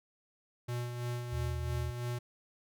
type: tone with tremolo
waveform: square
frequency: 121.3 Hz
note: B2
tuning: 31 cents flat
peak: -34 dBFS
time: 0.68-2.19 s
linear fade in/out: 10 ms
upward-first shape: sine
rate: 3 Hz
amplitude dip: 45%
type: tone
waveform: sine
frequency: 78.9 Hz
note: D#2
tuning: 25 cents sharp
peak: -35 dBFS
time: 1.32-1.91 s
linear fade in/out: 10 ms
effects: none

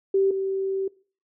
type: tone pair in turn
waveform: sine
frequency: 388.8 / 386.3 Hz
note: G4 / G4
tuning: -14 / -25 cents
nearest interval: unison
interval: 11 cents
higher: first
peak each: -17 / -23 dBFS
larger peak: first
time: 0.14-0.31 / 0.31-0.88 s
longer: second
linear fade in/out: 5 ms
effects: noise-tail reverb RT60 0.4 s tail -21 dB re dry

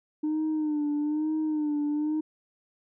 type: tone with vibrato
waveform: sine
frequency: 302.9 Hz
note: D#4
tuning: 46 cents flat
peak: -23 dBFS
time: 0.23-2.21 s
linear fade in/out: 10 ms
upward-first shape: sine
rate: 1.1 Hz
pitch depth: 55 cents each way
effects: tanh soft clip ceiling -23 dBFS

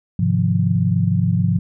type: chord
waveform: sine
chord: F minor seventh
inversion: first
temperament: equal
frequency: 103.83 / 130.81 / 155.56 / 174.61 Hz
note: Ab2 / C3 / Eb3 / F3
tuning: 0 / 0 / 0 / 0 cents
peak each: -19 / -21 / -24 / -18 dBFS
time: 0.19-1.59 s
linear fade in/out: 5 ms
effects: none

